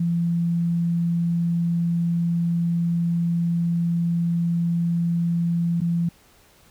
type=tone with dropouts; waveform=sine; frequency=170 Hz; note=F3; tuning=46 cents flat; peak=-19 dBFS; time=0-6.09 s; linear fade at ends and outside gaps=5 ms; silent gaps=5.805-5.815 s; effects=pink hiss -55 dBFS RMS until 6.7 s